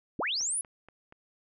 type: linear sweep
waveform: sine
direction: up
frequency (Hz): 142.6 to 10700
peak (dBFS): -28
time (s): 0.19-0.61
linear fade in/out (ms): 2
type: click train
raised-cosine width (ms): 0.5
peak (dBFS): -35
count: 4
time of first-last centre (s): 0.41-1.124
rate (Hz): 4.2
effects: none

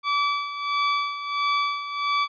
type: tone with tremolo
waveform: sawtooth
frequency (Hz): 1152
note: D6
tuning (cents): -34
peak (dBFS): -16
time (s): 0.03-2.28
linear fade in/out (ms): 50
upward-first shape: sine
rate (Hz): 1.5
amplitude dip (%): 70
effects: resampled to 11025 Hz

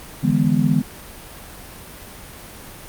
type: chord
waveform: sine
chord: E dominant seventh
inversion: third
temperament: just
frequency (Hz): 148.33 / 164.81 / 206 / 247.2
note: D3 / E3 / G#3 / B3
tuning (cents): +18 / 0 / -14 / +2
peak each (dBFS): -20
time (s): 0.23-0.82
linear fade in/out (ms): 10
effects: pink hiss -38 dBFS RMS until 2.88 s + Opus 32 kbps

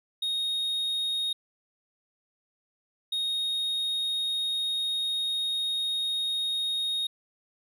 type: tone pair in turn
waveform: triangle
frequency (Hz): 3728 / 3728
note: A#7 / A#7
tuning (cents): -1 / -1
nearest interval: unison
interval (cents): 0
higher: neither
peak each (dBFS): -25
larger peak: neither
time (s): 0.22-1.33 / 3.12-7.07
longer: second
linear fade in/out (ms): 5
effects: none

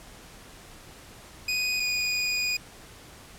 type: tone pair in turn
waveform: 25% pulse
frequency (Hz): 2489 / 2466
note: D#7 / D#7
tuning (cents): 0 / -16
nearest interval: unison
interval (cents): 16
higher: first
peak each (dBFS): -21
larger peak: neither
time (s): 1.48-1.8 / 1.8-2.57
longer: second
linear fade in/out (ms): 5
effects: pink hiss -48 dBFS RMS until 3.38 s + low-pass 12000 Hz 12 dB/octave

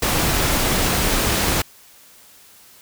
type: noise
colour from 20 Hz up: pink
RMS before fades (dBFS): -19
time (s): 0.02-1.62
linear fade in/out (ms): 5
effects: white hiss -48 dBFS RMS until 2.81 s

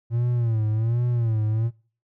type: tone with vibrato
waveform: triangle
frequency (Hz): 114.6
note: A#2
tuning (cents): -29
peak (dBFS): -18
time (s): 0.1-1.71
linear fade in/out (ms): 50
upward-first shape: sine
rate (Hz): 1.3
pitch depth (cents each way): 110
effects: noise-tail reverb RT60 0.4 s tail -22 dB re dry

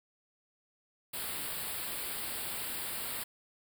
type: band-stop noise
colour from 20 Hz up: white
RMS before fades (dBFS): -38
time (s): 1.13-3.24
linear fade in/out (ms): 10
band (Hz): 4900 to 7800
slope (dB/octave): 96
effects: none

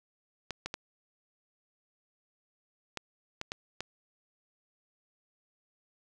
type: clicks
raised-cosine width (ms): 0.2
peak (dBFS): -18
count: 7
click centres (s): 0.507 / 0.66 / 0.741 / 2.973 / 3.414 / 3.519 / 3.806
effects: none

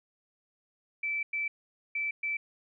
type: tone bursts at uneven times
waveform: sine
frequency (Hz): 2321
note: D7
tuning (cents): -21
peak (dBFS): -29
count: 4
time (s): 1.03-1.23 / 1.33-1.48 / 1.95-2.11 / 2.23-2.37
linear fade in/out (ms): 5
effects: none

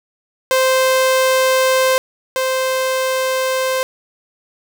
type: tone pair in turn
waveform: sawtooth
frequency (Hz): 521 / 521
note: C5 / C5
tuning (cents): -7 / -7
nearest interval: unison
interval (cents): 0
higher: neither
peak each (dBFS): -8 / -12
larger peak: first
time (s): 0.51-1.98 / 2.36-3.83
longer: neither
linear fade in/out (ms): 0
effects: none

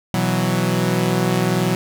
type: chord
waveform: sawtooth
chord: B suspended fourth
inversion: none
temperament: equal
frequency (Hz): 123.47 / 164.81 / 185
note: B2 / E3 / F#3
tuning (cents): 0 / 0 / 0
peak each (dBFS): -18 / -18 / -16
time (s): 0.14-1.75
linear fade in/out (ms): 0
effects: none

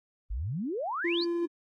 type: exponential sweep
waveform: sine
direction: up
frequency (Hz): 45 to 4898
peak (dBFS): -30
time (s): 0.3-1.25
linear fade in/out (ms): 10
type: tone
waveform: triangle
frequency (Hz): 342.5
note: F4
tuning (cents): -34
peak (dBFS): -25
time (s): 1.04-1.46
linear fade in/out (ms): 10
effects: AAC 32 kbps

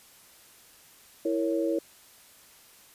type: chord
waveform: sine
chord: A# diminished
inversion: second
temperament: equal with one note detuned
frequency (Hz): 329.6 / 462.4 / 554.4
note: E4 / A#4 / C#5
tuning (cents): 0 / -14 / 0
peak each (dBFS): -27 / -31 / -30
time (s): 1.25-1.79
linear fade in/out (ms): 5
effects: white hiss -55 dBFS RMS until 2.94 s + resampled to 32000 Hz

